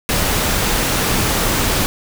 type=noise; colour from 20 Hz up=pink; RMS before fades=-17 dBFS; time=0.09-1.86 s; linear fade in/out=0 ms; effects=none